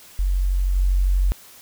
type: tone with level steps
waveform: sine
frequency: 46.25 Hz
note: F#1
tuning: in tune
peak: -17 / -15 dBFS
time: 0.19-1.32 s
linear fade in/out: 0 ms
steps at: 0.75 s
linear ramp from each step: 20 ms
effects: white hiss -46 dBFS RMS until 1.61 s